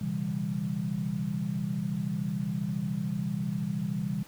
sine tone cluster, 123.7 / 137.8 / 165.4 / 198.4 Hz, B2 / C#3 / E3 / G3, +3 / -10 / +6 / +21 cents, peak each -38 / -36 / -33 / -32 dBFS, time 0.01-4.23 s, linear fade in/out 5 ms, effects pink hiss -53 dBFS RMS until 4.27 s

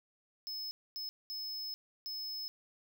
square tone bursts at uneven times, 5200 Hz, E8, 24 cents flat, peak -39 dBFS, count 4, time 0.47-0.71 / 0.96-1.09 / 1.3-1.74 / 2.06-2.48 s, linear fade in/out 0 ms, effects 13-bit

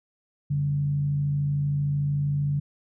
sine tone with frequency modulation, 143.6 Hz, D3, 39 cents flat, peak -22 dBFS, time 0.5-2.6 s, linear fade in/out 10 ms, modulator 53.2 Hz, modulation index 0.29, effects none

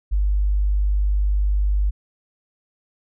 sine tone, 50 Hz, G1, 35 cents sharp, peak -16 dBFS, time 0.11-1.91 s, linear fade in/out 20 ms, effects none

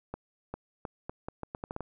accelerating click train, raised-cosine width 1 ms, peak -22 dBFS, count 11, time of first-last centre 0.14-1.807 s, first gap 400 ms, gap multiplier 0.78, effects none

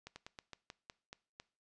slowing click train, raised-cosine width 0.2 ms, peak -30 dBFS, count 9, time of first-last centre 0.07-1.4 s, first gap 90 ms, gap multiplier 1.17, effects noise-tail reverb RT60 0.4 s tail -21 dB re dry + resampled to 22050 Hz

